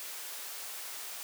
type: high-pass noise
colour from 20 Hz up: white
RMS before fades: -42 dBFS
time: 0-1.23 s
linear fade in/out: 0 ms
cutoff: 490 Hz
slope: 12 dB/octave
effects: none

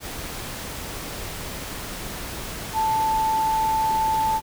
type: tone in noise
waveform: sine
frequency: 880 Hz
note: A5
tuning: in tune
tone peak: -19 dBFS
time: 2.73-4.41 s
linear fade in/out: 50 ms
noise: pink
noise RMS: -33 dBFS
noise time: 0-4.42 s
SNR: +11 dB
effects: none

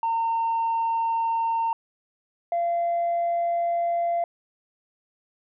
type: tone pair in turn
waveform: sine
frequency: 913 / 686.7 Hz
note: A#5 / F5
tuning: -36 / -29 cents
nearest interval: perfect fourth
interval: 493 cents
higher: first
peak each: -20 dBFS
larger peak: neither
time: 0.03-1.73 / 2.52-4.24 s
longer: second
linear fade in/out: 2 ms
effects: tanh soft clip ceiling -19 dBFS

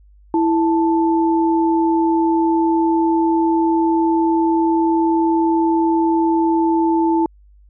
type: tone pair together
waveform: sine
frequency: 329.6 / 879.9 Hz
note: E4 / A5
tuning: 0 / 0 cents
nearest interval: octave + perfect fourth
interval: 1700 cents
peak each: -14 / -19 dBFS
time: 0.34-7.26 s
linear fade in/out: 2 ms
effects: added 50 Hz sine -45 dBFS peak until 7.69 s

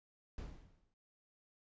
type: noise with exponential decay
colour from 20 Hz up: brown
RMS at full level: -42 dBFS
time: 0.38-0.94 s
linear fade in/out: 2 ms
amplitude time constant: 120 ms
effects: resampled to 16000 Hz

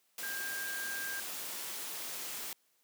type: tone in noise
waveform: sine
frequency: 1600 Hz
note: G6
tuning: 35 cents sharp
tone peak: -38 dBFS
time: 0.23-1.2 s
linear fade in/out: 2 ms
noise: white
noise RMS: -41 dBFS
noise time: 0.18-2.53 s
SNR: 0 dB
effects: white hiss -73 dBFS RMS until 2.83 s + high-pass 200 Hz 12 dB/octave

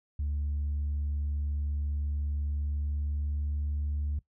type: tone with pitch glide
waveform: sine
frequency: 72.8 to 73.35 Hz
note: D2 to D2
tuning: -15 to -2 cents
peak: -27 dBFS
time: 0.19-4.19 s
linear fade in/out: 5 ms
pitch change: +13 cents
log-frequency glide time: 2.52-3.55 s
effects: noise-tail reverb RT60 0.1 s tail -19 dB re dry + tanh soft clip ceiling -26 dBFS

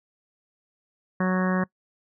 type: harmonic tone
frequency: 185 Hz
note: F#3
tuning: in tune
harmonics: 1 / 2 / 3 / 4 / 5 / 6 / 7 / 8 / 9 / 10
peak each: -22 / -32 / -31 / -37 / -38 / -32 / -40 / -37 / -34 / -37 dBFS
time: 1.2-1.64 s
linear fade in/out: 5 ms
effects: noise-tail reverb RT60 0.1 s tail -23 dB re dry

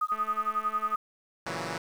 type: tone with tremolo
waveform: sine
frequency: 1246 Hz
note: D#6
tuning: 2 cents sharp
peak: -23 dBFS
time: 0.01-0.96 s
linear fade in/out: 5 ms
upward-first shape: sine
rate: 11 Hz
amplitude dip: 100%
type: click train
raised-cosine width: 0.5 ms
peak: -29 dBFS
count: 181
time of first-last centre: 0.12-0.946 s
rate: 218 Hz
type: chord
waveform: 5% pulse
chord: F# dominant seventh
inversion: first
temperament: equal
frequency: 116.54 / 138.59 / 164.81 / 185 Hz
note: A#2 / C#3 / E3 / F#3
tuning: 0 / 0 / 0 / 0 cents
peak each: -28 / -28 / -24 / -27 dBFS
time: 1.46-1.78 s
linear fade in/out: 5 ms
effects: low-pass 8000 Hz 12 dB/octave + 9-bit

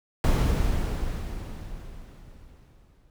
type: noise with exponential decay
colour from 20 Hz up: brown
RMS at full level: -18 dBFS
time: 0.24-3.1 s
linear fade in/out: 1 ms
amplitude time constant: 620 ms
effects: none

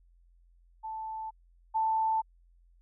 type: tone pair in turn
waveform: sine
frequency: 880 / 884.3 Hz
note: A5 / A5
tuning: 0 / +8 cents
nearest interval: unison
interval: 8 cents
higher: second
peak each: -35 / -25 dBFS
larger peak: second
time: 0.83-1.31 / 1.74-2.22 s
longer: neither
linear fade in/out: 20 ms
effects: added 43 Hz sine -59 dBFS peak until 2.81 s

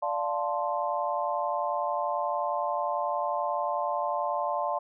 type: chord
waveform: sine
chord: D minor seventh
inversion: none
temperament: equal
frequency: 587.3 / 698.5 / 880 / 1046.5 Hz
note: D5 / F5 / A5 / C6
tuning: 0 / 0 / 0 / 0 cents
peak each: -32 dBFS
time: 0.02-4.79 s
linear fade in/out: 10 ms
effects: none

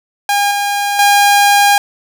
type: tone with level steps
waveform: sawtooth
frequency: 811 Hz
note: G#5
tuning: 41 cents flat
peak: -7 / -10 / -3 dBFS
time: 0.29-1.78 s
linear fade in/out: 2 ms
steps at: 0.51 / 0.99 s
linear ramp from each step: 2 ms
effects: none

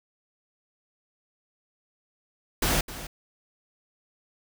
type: noise with echo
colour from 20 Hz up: pink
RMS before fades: -24 dBFS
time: 2.62-2.81 s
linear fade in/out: 5 ms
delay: 260 ms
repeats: 1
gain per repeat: -14 dB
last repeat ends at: 3.07 s
effects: none

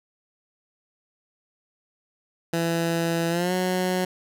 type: tone with pitch glide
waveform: 15% pulse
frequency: 167.2 to 183.39 Hz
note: E3 to F#3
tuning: +25 to -15 cents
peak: -16 dBFS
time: 2.53-4.05 s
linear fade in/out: 5 ms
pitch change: +160 cents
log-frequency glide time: 3.29-3.53 s
effects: none

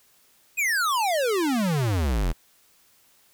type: exponential sweep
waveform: square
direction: down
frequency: 2566 to 38.06 Hz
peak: -22 dBFS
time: 0.57-2.33 s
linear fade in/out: 20 ms
effects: white hiss -60 dBFS RMS until 3.33 s

